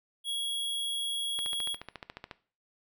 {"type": "tone", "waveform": "square", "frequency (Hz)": 3322, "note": "G#7", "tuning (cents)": 0, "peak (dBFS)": -31, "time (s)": [0.24, 1.77], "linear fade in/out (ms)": 50}
{"type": "click train", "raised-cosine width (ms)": 0.3, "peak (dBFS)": -24, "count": 14, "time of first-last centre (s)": [1.39, 2.312], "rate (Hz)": 14.1}
{"effects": ["noise-tail reverb RT60 0.4 s tail -17 dB re dry"]}